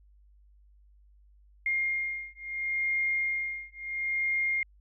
sine beating tone pair, 2124 / 2124.73 Hz, C7 / C7, +25 / +26 cents, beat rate 0.73 Hz, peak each -31 dBFS, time 1.66-4.63 s, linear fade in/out 2 ms, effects added 50 Hz sine -56 dBFS peak until 4.8 s

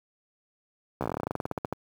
slowing click train, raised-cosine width 1 ms, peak -15 dBFS, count 20, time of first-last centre 1.01-1.726 s, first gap 14 ms, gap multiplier 1.1, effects high-pass 80 Hz 12 dB/octave + 8-bit

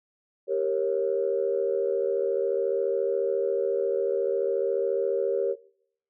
sine chord, G diminished, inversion none, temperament equal with one note detuned, 392 / 466.2 / 546.7 Hz, G4 / Bb4 / Db5, 0 / 0 / -24 cents, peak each -27 dBFS, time 0.47-5.56 s, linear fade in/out 50 ms, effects noise-tail reverb RT60 0.7 s tail -22 dB re dry + tanh soft clip ceiling -13 dBFS

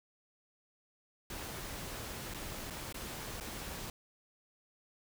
pink noise with dropouts, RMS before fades -43 dBFS, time 1.3-3.9 s, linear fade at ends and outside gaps 2 ms, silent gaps 2.339-2.345 / 2.701-2.706 / 2.926-2.943 / 3.401-3.408 s, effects none

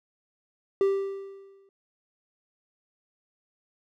triangle tone with exponential decay, 392 Hz, G4, in tune, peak -16 dBFS, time 0.81-1.69 s, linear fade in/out 1 ms, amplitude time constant 190 ms, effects none

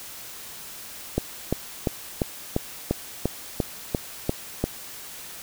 click train, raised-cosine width 2 ms, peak -8 dBFS, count 11, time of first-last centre 1.18-4.64 s, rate 2.89 Hz, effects white hiss -40 dBFS RMS until 5.42 s

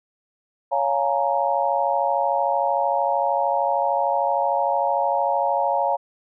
sine chord, Bb minor seventh, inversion first, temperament just, 559.4 / 699.2 / 839.1 / 932.3 Hz, Db5 / F5 / Ab5 / Bb5, +16 / +2 / +18 / 0 cents, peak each -24 dBFS, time 0.71-5.97 s, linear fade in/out 20 ms, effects none

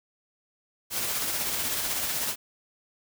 white noise with tremolo, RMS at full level -28 dBFS, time 0.9-2.36 s, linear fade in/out 50 ms, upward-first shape sine, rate 16 Hz, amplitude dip 30%, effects none

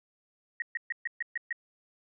sine tone bursts, 1883 Hz, A#6, 17 cents sharp, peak -29 dBFS, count 7, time 0.6-1.527 s, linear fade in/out 2 ms, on 21 ms, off 130 ms, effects none

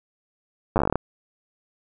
slowing click train, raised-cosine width 1 ms, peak -7 dBFS, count 12, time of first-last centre 0.76-0.956 s, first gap 9 ms, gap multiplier 1.13, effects none

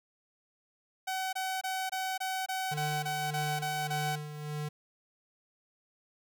sawtooth tone bursts, 756 Hz, F#5, 37 cents sharp, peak -28 dBFS, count 11, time 1.07-4.16 s, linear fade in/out 10 ms, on 260 ms, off 23 ms
square tone with tremolo, 149.8 Hz, D3, 35 cents sharp, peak -34 dBFS, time 2.71-4.69 s, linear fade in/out 10 ms, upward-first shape sine, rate 1.7 Hz, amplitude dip 55%
effects none

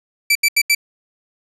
sawtooth tone bursts, 2325 Hz, D7, 18 cents flat, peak -8 dBFS, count 4, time 0.3-0.749 s, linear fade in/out 5 ms, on 53 ms, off 79 ms, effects resampled to 32000 Hz

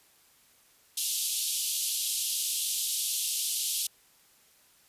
white band-pass noise, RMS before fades -31 dBFS, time 0.97-3.87 s, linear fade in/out 5 ms, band 2900 to 13000 Hz, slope 48 dB/octave, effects white hiss -62 dBFS RMS until 4.88 s + resampled to 32000 Hz

